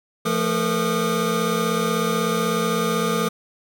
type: tone cluster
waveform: square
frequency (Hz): 171.5 / 222 / 441.7 / 477.8 / 1213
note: F3 / A3 / A4 / A#4 / D#6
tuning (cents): -31 / +16 / +7 / +43 / -44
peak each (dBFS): -27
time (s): 0.25-3.29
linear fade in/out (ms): 10
effects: none